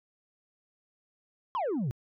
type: exponential sweep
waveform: sine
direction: down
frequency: 1108.7 to 110 Hz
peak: -25 dBFS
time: 1.55-1.91 s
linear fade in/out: 0 ms
effects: tanh soft clip ceiling -27 dBFS